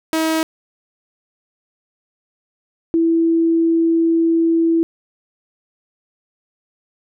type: tone pair in turn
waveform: sawtooth / sine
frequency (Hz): 319.9 / 330.4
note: D#4 / E4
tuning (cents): +48 / +4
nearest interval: minor second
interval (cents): 56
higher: second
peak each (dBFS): -12 / -12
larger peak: neither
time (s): 0.13-0.43 / 2.94-4.83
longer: second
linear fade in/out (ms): 0
effects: none